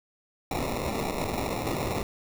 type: noise with sample-and-hold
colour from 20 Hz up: violet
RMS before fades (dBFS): -30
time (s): 0.51-2.03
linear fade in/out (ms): 2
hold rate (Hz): 1575
effects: none